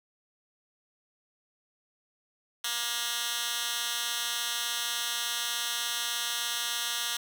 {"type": "tone with high-pass filter", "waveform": "10% pulse", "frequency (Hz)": 236.6, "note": "A#3", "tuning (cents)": 26, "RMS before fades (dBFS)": -32, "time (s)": [2.64, 7.17], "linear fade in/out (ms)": 5, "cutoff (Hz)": 2700, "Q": 0.99, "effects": []}